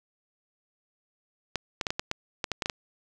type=clicks; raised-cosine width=0.2 ms; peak=-11 dBFS; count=11; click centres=1.557 / 1.812 / 1.868 / 1.905 / 1.995 / 2.114 / 2.442 / 2.517 / 2.622 / 2.659 / 2.698 s; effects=none